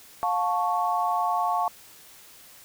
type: chord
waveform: sine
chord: F augmented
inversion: none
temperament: equal with one note detuned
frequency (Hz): 709.8 / 880 / 1108.7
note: F5 / A5 / C#6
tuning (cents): +28 / 0 / 0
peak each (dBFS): -26 / -27 / -27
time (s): 0.23-1.68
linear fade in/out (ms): 0
effects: white hiss -50 dBFS RMS until 2.64 s